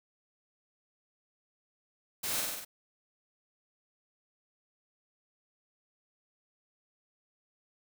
white noise with echo, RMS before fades -35 dBFS, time 2.23-2.41 s, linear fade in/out 10 ms, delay 48 ms, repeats 5, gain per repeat -2 dB, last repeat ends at 2.65 s, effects none

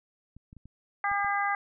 clicks, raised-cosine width 5 ms, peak -36 dBFS, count 6, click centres 0.366 / 0.529 / 0.567 / 0.656 / 1.115 / 1.246 s
harmonic tone, 403.1 Hz, G4, 48 cents sharp, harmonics 2 / 3 / 4 / 5, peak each -29 / -31 / -32 / -33 dBFS, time 1.04-1.55 s, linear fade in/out 2 ms
effects none

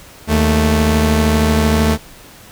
sawtooth tone pair together, 77.78 / 220.4 Hz, D#2 / A3, 0 / +3 cents, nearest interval octave + tritone, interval 1803 cents, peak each -10 dBFS, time 0.27-1.98 s, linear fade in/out 50 ms, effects pink hiss -40 dBFS RMS until 2.51 s

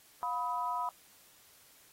sine tone with amplitude modulation, 987.8 Hz, B5, in tune, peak -27 dBFS, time 0.23-0.89 s, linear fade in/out 0 ms, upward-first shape sine, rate 277 Hz, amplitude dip 100%, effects white hiss -61 dBFS RMS until 1.92 s + AAC 48 kbps

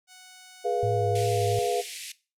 5% pulse tone, 740 Hz, F#5, in tune, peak -36 dBFS, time 0.07-1.3 s, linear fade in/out 50 ms
sine chord, F diminished, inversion first, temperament equal with one note detuned, 415.3 / 486 / 698.5 Hz, Ab4 / Cb5 / F5, 0 / -28 / 0 cents, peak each -28 dBFS, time 0.64-1.82 s, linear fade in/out 20 ms
sine tone with vibrato, 106.6 Hz, G#2, 46 cents sharp, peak -27 dBFS, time 0.83-1.59 s, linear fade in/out 0 ms, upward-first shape triangle, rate 2.8 Hz, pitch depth 45 cents each way
pink band-pass noise, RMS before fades -39 dBFS, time 1.15-2.12 s, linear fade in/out 5 ms, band 2100 to 12000 Hz, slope 48 dB/octave
effects noise-tail reverb RT60 0.3 s tail -18 dB re dry

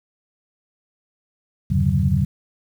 sine tone cluster, 81.6 / 97.9 / 134 / 145.2 / 187.6 Hz, E2 / G2 / C3 / D3 / F#3, -17 / -2 / +42 / -19 / +24 cents, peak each -22 dBFS, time 1.7-2.25 s, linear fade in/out 10 ms, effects 8-bit

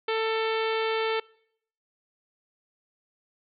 harmonic tone with a mistuned harmonic, 444.6 Hz, A4, 18 cents sharp, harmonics 1 / 2 / 3 / 4 / 5 / 6 / 7 / 8 / 9 / 10, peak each -26 / -33 / -34 / -38 / -36 / -39 / -39 / -41 / -45 / -47 dBFS, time 0.08-1.2 s, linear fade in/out 5 ms, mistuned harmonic 10, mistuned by +26 cents, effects noise-tail reverb RT60 0.7 s tail -25 dB re dry

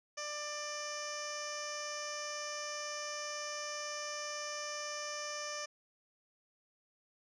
15% pulse tone with low-pass filter, 594 Hz, D5, 20 cents sharp, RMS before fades -41 dBFS, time 0.17-5.66 s, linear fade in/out 10 ms, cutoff 5800 Hz, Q 4.2, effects none

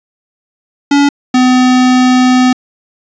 square tone pair in turn, 284.2 / 253.2 Hz, C#4 / B3, +43 / +43 cents, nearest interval major second, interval 200 cents, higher first, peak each -6 dBFS, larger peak neither, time 0.91-1.09 / 1.34-2.53 s, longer second, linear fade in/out 5 ms, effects resampled to 16000 Hz + 7-bit

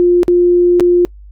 sine tone with dropouts, 352.5 Hz, F4, 16 cents sharp, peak -6 dBFS, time 0-1.05 s, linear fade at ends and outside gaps 0 ms, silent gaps 0.232-0.281 / 0.798-0.806 s, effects noise-tail reverb RT60 0.1 s tail -25 dB re dry + added 50 Hz sine -33 dBFS peak until 1.31 s

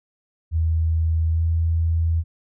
sine tone with pitch glide, 81 to 82.32 Hz, E2 to E2, -30 to -2 cents, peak -17 dBFS, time 0.51-2.24 s, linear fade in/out 50 ms, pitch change +28 cents, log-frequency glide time 1.32-1.42 s, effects none

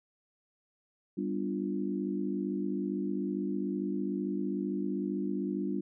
sine chord, G dominant seventh, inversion none, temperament equal, 196 / 246.9 / 293.7 / 349.2 Hz, G3 / B3 / D4 / F4, 0 / 0 / 0 / 0 cents, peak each -34 / -39 / -35 / -37 dBFS, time 1.17-5.81 s, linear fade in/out 10 ms, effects none

